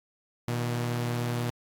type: tone pair together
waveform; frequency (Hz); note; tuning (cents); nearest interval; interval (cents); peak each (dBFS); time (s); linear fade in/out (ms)
sawtooth; 120 / 156.54; B2 / D#3; -49 / +11; perfect fourth; 460; -24 / -34; 0.48-1.5; 0
effects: AAC 64 kbps